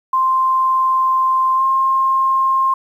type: tone with pitch glide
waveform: sine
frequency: 1046.5 to 1062.9 Hz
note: C6 to C6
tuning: 0 to +27 cents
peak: -12 dBFS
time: 0.13-2.74 s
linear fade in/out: 5 ms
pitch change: +27 cents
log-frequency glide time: 1.55-1.63 s
effects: 8-bit